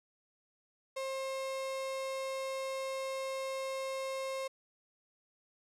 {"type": "tone", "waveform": "35% pulse", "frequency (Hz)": 533, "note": "C5", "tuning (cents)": 32, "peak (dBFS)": -34, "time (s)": [0.96, 4.48], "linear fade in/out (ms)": 10, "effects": ["low-pass 11000 Hz 12 dB/octave", "11-bit"]}